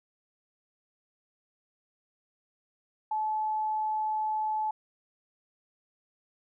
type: tone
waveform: sine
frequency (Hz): 863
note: A5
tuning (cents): -34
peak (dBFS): -27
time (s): 3.11-4.71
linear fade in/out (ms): 5
effects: none